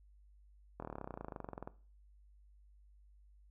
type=slowing click train; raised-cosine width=1 ms; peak=-29 dBFS; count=26; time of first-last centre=0.8-1.675 s; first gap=24 ms; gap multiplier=1.03; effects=noise-tail reverb RT60 0.4 s tail -18 dB re dry + added 50 Hz sine -60 dBFS peak until 3.5 s